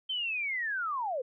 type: linear sweep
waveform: sine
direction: down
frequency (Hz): 3136 to 471.5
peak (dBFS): -30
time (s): 0.09-1.22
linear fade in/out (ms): 10
effects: none